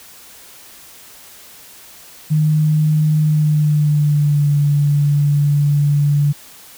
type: tone with pitch glide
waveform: sine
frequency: 153.5 to 144.88 Hz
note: D#3 to D3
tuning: -23 to -23 cents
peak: -11 dBFS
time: 2.3-6.33 s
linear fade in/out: 20 ms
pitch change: -100 cents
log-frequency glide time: 3.2-4.53 s
effects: white hiss -41 dBFS RMS until 6.77 s